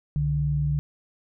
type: tone pair together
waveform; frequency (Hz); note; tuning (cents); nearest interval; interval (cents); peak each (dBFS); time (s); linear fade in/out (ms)
sine; 64.9 / 146.41; C2 / D3; -13 / -5; octave + major second; 1408; -29 / -22; 0.16-0.79; 0
effects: none